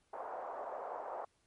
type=band-pass noise; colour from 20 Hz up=pink; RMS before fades=-43 dBFS; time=0.13-1.25 s; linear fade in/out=5 ms; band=570 to 970 Hz; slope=24 dB/octave; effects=pink hiss -75 dBFS RMS until 1.46 s + MP3 48 kbps